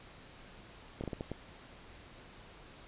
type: slowing click train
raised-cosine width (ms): 2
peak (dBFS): -24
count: 6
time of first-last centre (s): 1.01-1.316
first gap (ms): 28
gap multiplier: 1.4
effects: pink hiss -54 dBFS RMS until 2.87 s + resampled to 8000 Hz